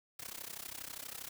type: noise with amplitude modulation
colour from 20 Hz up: white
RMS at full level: -42 dBFS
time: 0.19-1.29 s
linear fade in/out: 5 ms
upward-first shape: sine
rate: 32.4 Hz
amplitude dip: 90%
effects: none